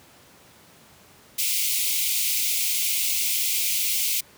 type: high-pass noise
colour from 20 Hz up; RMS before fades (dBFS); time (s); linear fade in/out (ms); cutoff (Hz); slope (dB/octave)
white; -24; 1.38-4.21; 10; 2100; 96
effects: pink hiss -52 dBFS RMS until 4.37 s + high-pass 100 Hz 12 dB/octave